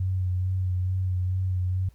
sine tone with vibrato, 92.3 Hz, F#2, 4 cents flat, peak -23 dBFS, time 0-1.89 s, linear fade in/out 5 ms, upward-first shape sine, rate 2.3 Hz, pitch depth 26 cents each way, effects added 60 Hz sine -53 dBFS peak until 1.94 s + pink hiss -66 dBFS RMS until 1.94 s

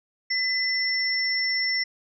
sine tone pair together, 2014 / 5408 Hz, B6 / E8, +33 / +43 cents, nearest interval octave + perfect fourth, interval 1710 cents, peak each -25 / -25 dBFS, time 0.3-1.84 s, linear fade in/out 10 ms, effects none

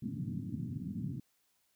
pink band-pass noise, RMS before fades -39 dBFS, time 0.02-1.2 s, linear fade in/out 5 ms, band 100 to 280 Hz, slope 48 dB/octave, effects white hiss -75 dBFS RMS until 1.75 s

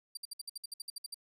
25% pulse tone bursts, 4699 Hz, D8, in tune, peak -34 dBFS, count 13, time 0.15-1.144 s, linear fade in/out 5 ms, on 22 ms, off 59 ms, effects none

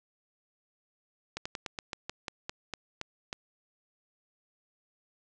slowing click train, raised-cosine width 0.2 ms, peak -18 dBFS, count 12, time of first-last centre 1.37-3.329 s, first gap 85 ms, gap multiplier 1.14, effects resampled to 24000 Hz + 10-bit

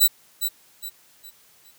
5% pulse tone with echo, 3951 Hz, B7, in tune, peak -5 dBFS, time 0-0.08 s, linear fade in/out 20 ms, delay 410 ms, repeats 4, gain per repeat -9 dB, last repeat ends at 1.72 s, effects white hiss -56 dBFS RMS until 1.78 s + high-pass 60 Hz 12 dB/octave

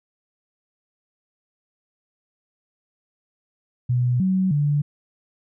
sine tone with pitch steps, 123.6 / 188 / 145.9 Hz, B2 / F#3 / D3, +2 / +28 / -11 cents, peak -17 dBFS, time 3.89-4.82 s, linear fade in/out 10 ms, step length 310 ms, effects none

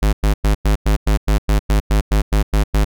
square tone bursts, 52 Hz, G#1, 3 cents sharp, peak -12 dBFS, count 14, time 0.02-2.847 s, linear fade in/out 10 ms, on 110 ms, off 99 ms, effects none

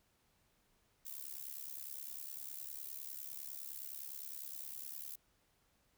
violet noise with amplitude modulation, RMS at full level -43 dBFS, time 1.05-5.16 s, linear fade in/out 10 ms, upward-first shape sine, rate 69.8 Hz, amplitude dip 90%, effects pink hiss -75 dBFS RMS until 5.97 s

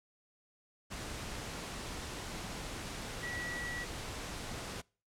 sine tone in noise, 1936 Hz, B6, 35 cents flat, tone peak -39 dBFS, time 3.22-3.85 s, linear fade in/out 20 ms, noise pink, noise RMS -42 dBFS, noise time 0.9-4.82 s, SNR 0 dB, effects noise-tail reverb RT60 0.4 s tail -26 dB re dry + low-pass 9000 Hz 12 dB/octave

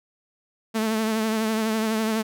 sawtooth tone with vibrato, 220 Hz, A3, in tune, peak -18 dBFS, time 0.74-2.23 s, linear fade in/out 20 ms, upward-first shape triangle, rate 12 Hz, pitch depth 44 cents each way, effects none

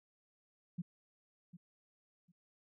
sine tone with echo, 174.4 Hz, F3, 2 cents flat, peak -36 dBFS, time 0.78-0.82 s, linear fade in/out 10 ms, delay 750 ms, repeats 2, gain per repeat -14 dB, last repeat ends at 2.32 s, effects none

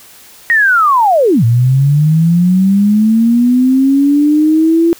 sine linear two-way sweep, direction down then up, 1894 to 113.2 to 339.1 Hz, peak -6 dBFS, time 0.5-4.93 s, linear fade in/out 0 ms, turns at 1.44 s, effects white hiss -39 dBFS RMS until 4.99 s

